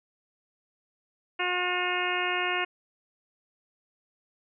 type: harmonic tone with a mistuned harmonic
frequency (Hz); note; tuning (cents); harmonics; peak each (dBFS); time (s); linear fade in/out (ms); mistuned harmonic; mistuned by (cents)
360; F#4; -47; 1 / 2 / 3 / 4 / 5 / 6 / 7 / 8; -34 / -34 / -34 / -34 / -34 / -34 / -34 / -34; 1.39-2.65; 10; 8; -32
effects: none